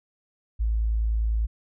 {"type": "tone", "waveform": "sine", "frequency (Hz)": 55, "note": "A1", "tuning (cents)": 0, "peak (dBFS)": -21, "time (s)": [0.59, 1.47], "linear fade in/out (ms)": 20, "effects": []}